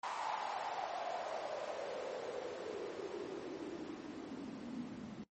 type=noise with band-pass filter sweep; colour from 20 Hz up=white; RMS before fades=-43 dBFS; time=0.03-5.24 s; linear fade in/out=5 ms; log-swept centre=940 to 210 Hz; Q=5; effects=noise-tail reverb RT60 0.1 s tail -17 dB re dry + MP3 32 kbps